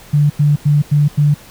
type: tone bursts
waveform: sine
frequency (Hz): 146.83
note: D3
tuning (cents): 0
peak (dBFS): -8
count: 5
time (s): 0.13-1.344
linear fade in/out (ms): 10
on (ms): 170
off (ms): 91
effects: pink hiss -40 dBFS RMS until 1.5 s